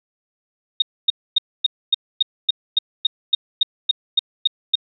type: tone bursts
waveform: sine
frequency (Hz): 3711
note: A#7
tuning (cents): -9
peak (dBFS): -11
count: 15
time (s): 0.8-4.755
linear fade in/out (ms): 5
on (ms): 21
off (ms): 260
effects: none